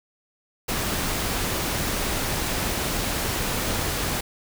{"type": "noise", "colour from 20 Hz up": "pink", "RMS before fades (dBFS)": -26, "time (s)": [0.68, 4.21], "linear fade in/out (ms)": 10, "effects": []}